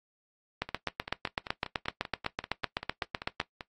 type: two click trains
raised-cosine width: 0.3 ms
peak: -13 / -22 dBFS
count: 23 / 16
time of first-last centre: 0.62-3.401 / 0.69-3.608 s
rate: 7.91 / 5.14 Hz
effects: noise-tail reverb RT60 0.1 s tail -17 dB re dry + AAC 32 kbps